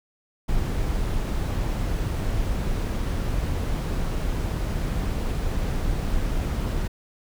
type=noise; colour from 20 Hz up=brown; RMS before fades=-25 dBFS; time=0.48-6.88 s; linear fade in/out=10 ms; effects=none